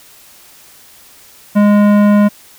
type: tone with tanh clipping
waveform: sine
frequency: 206.3 Hz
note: G#3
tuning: 11 cents flat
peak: -8 dBFS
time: 1.55-2.29 s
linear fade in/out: 20 ms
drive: 16 dB
effects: white hiss -42 dBFS RMS until 2.58 s